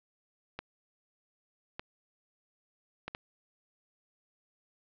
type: clicks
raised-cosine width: 0.3 ms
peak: -21 dBFS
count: 4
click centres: 0.59 / 1.795 / 3.08 / 3.149 s
effects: low-pass 4000 Hz 12 dB/octave